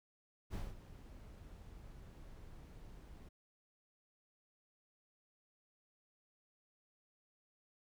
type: noise with ADSR envelope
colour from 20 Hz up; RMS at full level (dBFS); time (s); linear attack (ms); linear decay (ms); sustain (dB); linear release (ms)
brown; -40; 0.5-3.29; 41; 200; -14; 7
effects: none